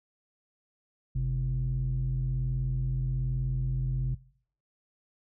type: tone pair together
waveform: sine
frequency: 48.8 / 130 Hz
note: G1 / C3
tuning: -7 / -11 cents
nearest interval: octave + perfect fourth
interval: 1696 cents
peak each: -28 / -27 dBFS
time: 1.15-4.15 s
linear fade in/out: 10 ms
effects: noise-tail reverb RT60 0.6 s tail -22 dB re dry + tanh soft clip ceiling -22 dBFS